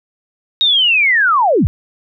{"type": "linear sweep", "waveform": "sine", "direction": "down", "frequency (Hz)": [3781, 49.81], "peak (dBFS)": -9, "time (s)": [0.61, 1.67], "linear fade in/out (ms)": 0, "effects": []}